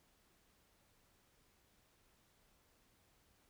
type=silence; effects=pink hiss -73 dBFS RMS until 3.49 s